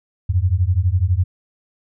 sine beating tone pair, 85 / 97 Hz, F2 / G2, -46 / -18 cents, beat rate 12 Hz, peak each -17 dBFS, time 0.29-1.24 s, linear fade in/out 10 ms, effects none

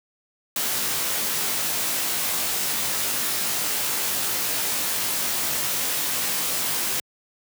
white noise with comb filter, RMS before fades -25 dBFS, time 0.56-7 s, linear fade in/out 2 ms, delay 19 ms, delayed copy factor -1, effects high-pass 100 Hz 12 dB/octave

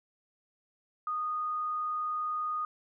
sine tone, 1235 Hz, D#6, 13 cents flat, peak -30 dBFS, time 1.07-2.65 s, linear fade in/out 2 ms, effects none

